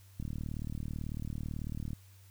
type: click train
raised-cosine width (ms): 5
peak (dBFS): -26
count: 67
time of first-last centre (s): 0.2-1.932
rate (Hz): 38.1
effects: added 96 Hz sine -55 dBFS peak until 2.3 s + white hiss -64 dBFS RMS until 2.3 s